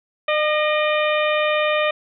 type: harmonic tone with a mistuned harmonic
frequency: 606 Hz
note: D#5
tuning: 46 cents flat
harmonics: 1 / 2 / 3 / 4 / 5 / 6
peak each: -19 / -24 / -26 / -25 / -30 / -32 dBFS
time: 0.28-1.91 s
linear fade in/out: 5 ms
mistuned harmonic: 3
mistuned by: +46 cents
effects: none

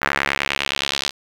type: tone with band-pass filter sweep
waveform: sawtooth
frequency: 69.7 Hz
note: C#2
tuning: 10 cents sharp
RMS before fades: -23 dBFS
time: 0.01-1.11 s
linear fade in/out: 20 ms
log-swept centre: 1600 to 4300 Hz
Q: 2.1
effects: 7-bit

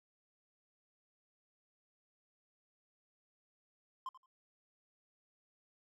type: tone with echo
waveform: triangle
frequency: 1046.5 Hz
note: C6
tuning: in tune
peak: -37 dBFS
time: 4.06-4.09 s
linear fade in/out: 2 ms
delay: 85 ms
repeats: 2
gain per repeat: -15 dB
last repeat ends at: 4.26 s
effects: none

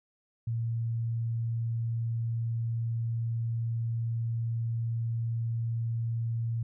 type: tone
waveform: sine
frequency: 115.3 Hz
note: A#2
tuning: 19 cents flat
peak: -28 dBFS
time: 0.47-6.63 s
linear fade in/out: 5 ms
effects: none

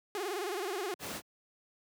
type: tone with vibrato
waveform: sawtooth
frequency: 385.2 Hz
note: G4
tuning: 30 cents flat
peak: -30 dBFS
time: 0.15-0.94 s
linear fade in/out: 0 ms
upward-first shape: sine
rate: 19 Hz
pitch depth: 170 cents each way
type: noise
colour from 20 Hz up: pink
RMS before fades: -39 dBFS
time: 0.99-1.22 s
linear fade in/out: 50 ms
effects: high-pass 150 Hz 12 dB/octave

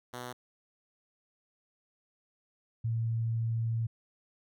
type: tone pair in turn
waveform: 5% pulse / sine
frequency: 123.47 / 114.14 Hz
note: B2 / A#2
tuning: 0 / -36 cents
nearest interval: minor second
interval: 136 cents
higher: first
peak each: -28 dBFS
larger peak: neither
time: 0.13-0.33 / 2.84-3.87 s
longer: second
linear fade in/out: 10 ms
effects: none

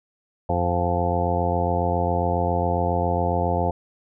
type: harmonic tone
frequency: 87.31 Hz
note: F2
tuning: in tune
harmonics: 1 / 2 / 3 / 4 / 5 / 6 / 8 / 9 / 10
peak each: -25 / -29 / -33 / -32 / -31 / -27 / -26 / -31 / -29 dBFS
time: 0.49-3.71 s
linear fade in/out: 5 ms
effects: none

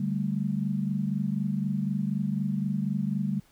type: chord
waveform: sine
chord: D suspended fourth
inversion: none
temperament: equal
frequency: 146.83 / 196 / 220 Hz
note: D3 / G3 / A3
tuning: 0 / 0 / 0 cents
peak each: -31 / -28 / -32 dBFS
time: 0-3.4 s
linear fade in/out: 5 ms
effects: pink hiss -62 dBFS RMS until 3.51 s

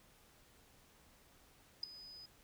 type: tone with ADSR envelope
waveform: sine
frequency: 5000 Hz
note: D#8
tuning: 8 cents sharp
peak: -31 dBFS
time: 1.83-2.26 s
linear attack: 6 ms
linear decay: 4 ms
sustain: -20 dB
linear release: 6 ms
effects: pink hiss -66 dBFS RMS until 2.43 s

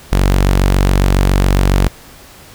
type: tone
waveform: sawtooth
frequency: 47.24 Hz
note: F#1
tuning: 37 cents sharp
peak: -5 dBFS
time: 0.12-1.88 s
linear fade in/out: 0 ms
effects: pink hiss -39 dBFS RMS until 2.54 s

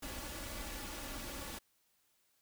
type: noise with comb filter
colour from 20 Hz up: pink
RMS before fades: -44 dBFS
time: 0.02-1.59 s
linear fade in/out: 10 ms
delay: 3.5 ms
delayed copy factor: +0.65
effects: white hiss -75 dBFS RMS until 2.41 s

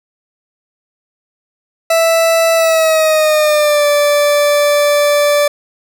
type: tone with pitch glide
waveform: 40% pulse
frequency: 659.3 to 584 Hz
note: E5 to D5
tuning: 0 to -10 cents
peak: -8 dBFS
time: 1.9-5.48 s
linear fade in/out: 5 ms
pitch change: -210 cents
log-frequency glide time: 2.55-3.87 s
effects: none

